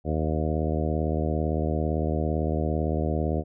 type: harmonic tone with a mistuned harmonic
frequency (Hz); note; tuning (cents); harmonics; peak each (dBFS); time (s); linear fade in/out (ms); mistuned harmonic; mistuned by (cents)
77.78; D#2; 0; 1 / 2 / 3 / 4 / 5 / 6 / 7 / 8 / 9; -27 / -30 / -32 / -33 / -34 / -35 / -35 / -36 / -37; 0.04-3.44; 50; 9; +18
effects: none